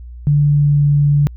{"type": "tone with pitch glide", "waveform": "sine", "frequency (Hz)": [145.9, 144.81], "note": ["D3", "D3"], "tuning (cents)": [-11, -24], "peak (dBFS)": -9, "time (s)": [0.27, 1.27], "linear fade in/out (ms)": 0, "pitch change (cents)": -13, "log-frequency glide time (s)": [0.49, 0.84], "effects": ["added 60 Hz sine -30 dBFS peak until 1.36 s"]}